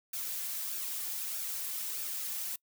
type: noise with flanger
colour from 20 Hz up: blue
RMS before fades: -37 dBFS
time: 0.13-2.56 s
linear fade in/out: 5 ms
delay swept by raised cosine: 0.97 to 3.17 ms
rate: 1.6 Hz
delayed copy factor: -0.5
effects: noise-tail reverb RT60 0.1 s tail -25 dB re dry